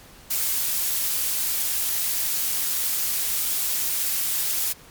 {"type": "noise", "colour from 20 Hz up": "blue", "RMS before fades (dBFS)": -24, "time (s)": [0.3, 4.73], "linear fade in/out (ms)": 10, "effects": ["pink hiss -48 dBFS RMS until 4.9 s", "MP3 96 kbps"]}